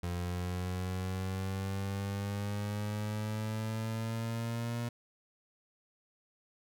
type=exponential sweep; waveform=30% pulse; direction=up; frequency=87.31 to 119 Hz; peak=-31 dBFS; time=0.03-4.89 s; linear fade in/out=5 ms; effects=none